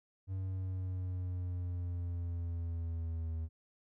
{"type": "linear sweep", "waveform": "triangle", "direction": "down", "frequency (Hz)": [95.3, 80.4], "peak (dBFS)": -33, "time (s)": [0.27, 3.49], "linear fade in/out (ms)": 50, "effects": []}